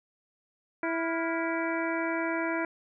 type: harmonic tone with a mistuned harmonic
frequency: 329.6 Hz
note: E4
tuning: in tune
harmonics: 1 / 2 / 3 / 4 / 5 / 6 / 7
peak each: -31 / -34 / -36 / -37 / -38 / -39 / -39 dBFS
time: 0.83-2.65 s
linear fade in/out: 2 ms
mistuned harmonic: 4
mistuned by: +110 cents
effects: none